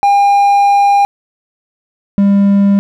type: tone pair in turn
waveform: triangle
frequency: 805 / 199.63 Hz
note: G5 / G3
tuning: +46 / +32 cents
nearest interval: 2 octaves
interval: 2414 cents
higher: first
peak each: -4 dBFS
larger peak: neither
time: 0.03-1.05 / 2.18-2.79 s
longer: first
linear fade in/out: 0 ms
effects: none